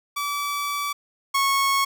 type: tone pair in turn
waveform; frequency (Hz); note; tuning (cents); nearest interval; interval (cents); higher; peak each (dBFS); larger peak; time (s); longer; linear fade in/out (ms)
sawtooth; 1152 / 1099.7; D6 / C#6; -34 / -14; minor second; 80; first; -21 / -15; second; 0.16-0.93 / 1.34-1.85; first; 10
effects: none